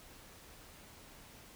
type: silence
effects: pink hiss -56 dBFS RMS until 1.55 s